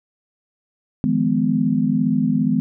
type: chord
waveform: sine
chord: F half-diminished seventh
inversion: third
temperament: just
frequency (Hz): 157.15 / 174.61 / 209.5 / 251.4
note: Eb3 / F3 / Ab3 / Cb4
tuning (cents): +18 / 0 / +15 / +31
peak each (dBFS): -23 / -25 / -20 / -19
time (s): 1.04-2.6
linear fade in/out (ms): 0
effects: none